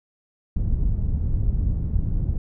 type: low-pass noise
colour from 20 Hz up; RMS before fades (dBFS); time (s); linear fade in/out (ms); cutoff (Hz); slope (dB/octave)
pink; -22; 0.56-2.38; 5; 110; 12
effects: none